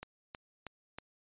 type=click train; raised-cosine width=0.3 ms; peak=-26 dBFS; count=4; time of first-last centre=0.03-0.985 s; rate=3.14 Hz; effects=resampled to 8000 Hz